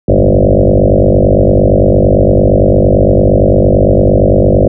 sine tone with frequency modulation, 225.8 Hz, A3, 45 cents sharp, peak -4 dBFS, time 0.08-4.68 s, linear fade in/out 5 ms, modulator 48.8 Hz, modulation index 7.8, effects none

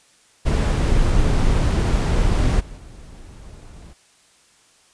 brown noise with level steps, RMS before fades -17 / -36 / -40 dBFS, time 0.45-3.94 s, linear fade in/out 20 ms, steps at 2.59 / 2.76 s, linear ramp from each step 20 ms, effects white hiss -55 dBFS RMS until 4.93 s + resampled to 22050 Hz

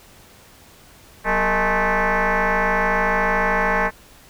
sine tone with frequency modulation, 458.8 Hz, A#4, 28 cents flat, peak -15 dBFS, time 1.24-3.91 s, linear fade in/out 50 ms, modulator 216 Hz, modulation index 7.3, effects tanh soft clip ceiling -12 dBFS + pink hiss -48 dBFS RMS until 4.29 s

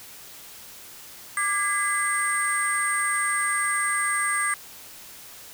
sine tone cluster, 1186 / 1644 / 2025 / 8600 Hz, D6 / G#6 / B6 / C9, +17 / -18 / +43 / +47 cents, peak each -27 dBFS, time 1.37-4.54 s, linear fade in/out 2 ms, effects tanh soft clip ceiling -12 dBFS + white hiss -44 dBFS RMS until 5.53 s

